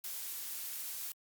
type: noise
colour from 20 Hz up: blue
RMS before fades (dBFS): -41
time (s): 0.04-1.12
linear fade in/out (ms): 2
effects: Opus 48 kbps